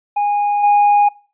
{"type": "tone with level steps", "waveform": "triangle", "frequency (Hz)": 822, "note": "G#5", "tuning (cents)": -18, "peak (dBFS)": [-12, -7], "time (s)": [0.16, 1.09], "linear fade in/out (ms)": 10, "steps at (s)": 0.63, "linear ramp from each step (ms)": 10, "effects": ["noise-tail reverb RT60 0.4 s tail -24 dB re dry", "resampled to 8000 Hz"]}